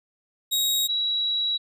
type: tone pair in turn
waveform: sawtooth / sine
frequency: 3792 / 3890 Hz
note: A#7 / B7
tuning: +29 / -27 cents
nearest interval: unison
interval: 44 cents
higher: second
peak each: -18 / -22 dBFS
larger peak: first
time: 0.51-0.88 / 0.88-1.58 s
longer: second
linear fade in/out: 20 ms
effects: none